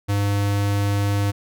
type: tone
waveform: square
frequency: 101.1 Hz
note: G#2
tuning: 46 cents flat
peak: -19 dBFS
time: 0.08-1.32 s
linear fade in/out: 20 ms
effects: none